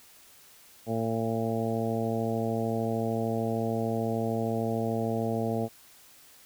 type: harmonic tone with a mistuned harmonic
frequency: 113.3 Hz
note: A#2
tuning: 49 cents flat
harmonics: 1 / 2 / 3 / 4 / 5 / 6 / 7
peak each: -33 / -31 / -37 / -33 / -37 / -35 / -40 dBFS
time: 0.86-5.69 s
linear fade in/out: 50 ms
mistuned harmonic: 7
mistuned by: +19 cents
effects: white hiss -55 dBFS RMS until 6.45 s